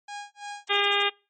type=tone with tremolo; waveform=sawtooth; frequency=819 Hz; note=G#5; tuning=24 cents flat; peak=-30 dBFS; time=0.08-0.76 s; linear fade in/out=5 ms; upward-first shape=sine; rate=3 Hz; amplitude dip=100%
type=noise bursts; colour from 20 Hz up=blue; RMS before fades=-41 dBFS; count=5; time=0.67-1.047 s; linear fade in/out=5 ms; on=49 ms; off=33 ms
type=harmonic tone; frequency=404.8 Hz; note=G#4; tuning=44 cents flat; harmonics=1 / 2 / 3 / 4 / 5 / 6 / 7 / 8 / 9; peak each=-30 / -30 / -30 / -30 / -30 / -30 / -30 / -30 / -30 dBFS; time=0.69-1.1 s; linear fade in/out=20 ms
effects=noise-tail reverb RT60 0.3 s tail -23 dB re dry + MP3 32 kbps